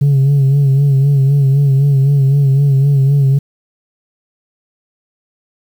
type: tone with vibrato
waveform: sine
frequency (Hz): 138.59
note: C#3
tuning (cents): 0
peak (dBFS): -5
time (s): 0.01-3.39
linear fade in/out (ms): 10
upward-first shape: sine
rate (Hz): 3.9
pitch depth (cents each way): 56
effects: tanh soft clip ceiling -6 dBFS + 7-bit